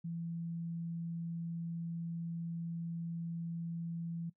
sine tone, 167.8 Hz, E3, 31 cents sharp, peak -37 dBFS, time 0.04-4.3 s, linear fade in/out 10 ms, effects noise-tail reverb RT60 0.1 s tail -19 dB re dry

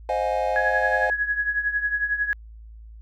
triangle chord, F minor seventh, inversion second, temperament equal with one note detuned, 523.3 / 622.3 / 713.5 / 830.6 Hz, C5 / Eb5 / F5 / Ab5, 0 / 0 / +37 / 0 cents, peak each -25 dBFS, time 0.09-1.1 s, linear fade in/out 2 ms
sine tone with tremolo, 1672 Hz, G#6, 11 cents sharp, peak -18 dBFS, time 0.56-2.33 s, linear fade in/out 0 ms, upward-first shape triangle, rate 11 Hz, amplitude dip 80%
effects added 55 Hz sine -40 dBFS peak until 3.01 s

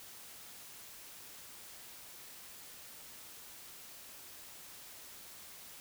silence, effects white hiss -52 dBFS RMS until 5.8 s

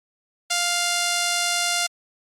5% pulse tone, 700 Hz, F5, 4 cents sharp, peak -9 dBFS, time 0.5-1.87 s, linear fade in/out 10 ms, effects low-pass 12000 Hz 12 dB/octave + Opus 24 kbps

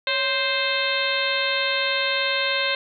harmonic tone with a mistuned harmonic, 523.3 Hz, C5, in tune, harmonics 1 / 2 / 3 / 4 / 5 / 6 / 7 / 8, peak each -28 / -31 / -28 / -28 / -28 / -31 / -28 / -30 dBFS, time 0.07-2.75 s, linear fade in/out 2 ms, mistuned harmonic 1, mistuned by +100 cents, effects none

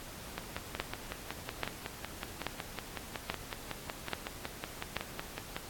two click trains, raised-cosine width 0.3 ms, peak -15 / -20 dBFS, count 6 / 29, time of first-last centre 0.8-4.967 / 0.38-5.565 s, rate 1.2 / 5.4 Hz, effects pink hiss -47 dBFS RMS until 5.69 s + AAC 64 kbps

